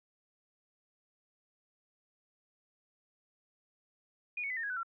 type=tone with pitch steps; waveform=sine; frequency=2450 / 2221 / 2013 / 1824.9 / 1654.2 / 1499.5 / 1359.2 Hz; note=D#7 / C#7 / B6 / A#6 / G#6 / F#6 / F6; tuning=-27 / +3 / +33 / -37 / -7 / +23 / -47 cents; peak=-34 dBFS; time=4.37-4.832 s; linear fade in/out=5 ms; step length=66 ms; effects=none